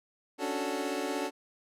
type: chord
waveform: 25% pulse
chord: D major seventh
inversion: third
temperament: equal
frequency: 277.2 / 293.7 / 370 / 440 Hz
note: C#4 / D4 / F#4 / A4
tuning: 0 / 0 / 0 / 0 cents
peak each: -33 dBFS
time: 0.38-1.31 s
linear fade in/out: 50 ms
effects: low-pass 12000 Hz 12 dB/octave